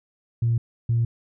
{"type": "tone pair in turn", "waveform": "sine", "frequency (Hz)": [116.54, 116.54], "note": ["A#2", "A#2"], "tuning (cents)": [0, 0], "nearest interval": "unison", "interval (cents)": 0, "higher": "neither", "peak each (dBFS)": -17, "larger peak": "neither", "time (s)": [[0.42, 0.58], [0.89, 1.05]], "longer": "neither", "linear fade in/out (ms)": 5, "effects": ["tanh soft clip ceiling -14 dBFS"]}